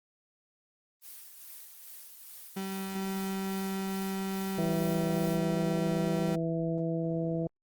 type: noise with tremolo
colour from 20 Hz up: blue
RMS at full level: -46 dBFS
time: 1.01-5.39 s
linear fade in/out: 50 ms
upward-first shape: sine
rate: 2.4 Hz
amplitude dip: 40%
type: tone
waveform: 35% pulse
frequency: 192.7 Hz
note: G3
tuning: 29 cents flat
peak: -30 dBFS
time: 2.56-6.36 s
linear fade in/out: 10 ms
type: harmonic tone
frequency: 164.81 Hz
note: E3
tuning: in tune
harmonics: 1 / 2 / 3 / 4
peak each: -31 / -34 / -36 / -37 dBFS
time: 4.58-7.47 s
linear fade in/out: 2 ms
effects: Opus 24 kbps